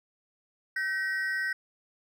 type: ring-modulated tone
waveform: triangle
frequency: 1718 Hz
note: A6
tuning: 42 cents flat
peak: -23 dBFS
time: 0.76-1.53 s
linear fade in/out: 5 ms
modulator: 181 Hz
effects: none